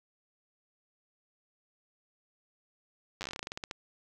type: slowing click train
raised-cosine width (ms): 0.2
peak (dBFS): -20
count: 17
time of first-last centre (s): 3.21-3.711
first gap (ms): 9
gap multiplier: 1.15
effects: none